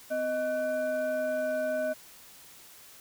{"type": "tone with frequency modulation", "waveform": "sine", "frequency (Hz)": 622.3, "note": "D#5", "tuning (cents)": 0, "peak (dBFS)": -27, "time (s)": [0.1, 1.94], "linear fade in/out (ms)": 20, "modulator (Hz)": 878, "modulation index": 0.59, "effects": ["white hiss -52 dBFS RMS until 3 s"]}